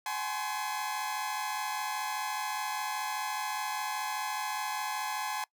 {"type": "tone cluster", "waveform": "sawtooth", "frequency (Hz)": [771, 845, 1028, 1073], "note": ["G5", "G#5", "C6", "C6"], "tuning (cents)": [-29, 30, -31, 43], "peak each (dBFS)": [-37, -31, -35, -39], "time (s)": [0.06, 5.44], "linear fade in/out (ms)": 2, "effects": ["noise-tail reverb RT60 0.1 s tail -23 dB re dry"]}